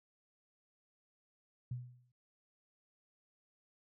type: tone with exponential decay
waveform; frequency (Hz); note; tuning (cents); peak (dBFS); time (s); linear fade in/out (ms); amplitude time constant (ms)
sine; 123.47; B2; 0; -35; 1.71-2.12; 5; 88
effects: none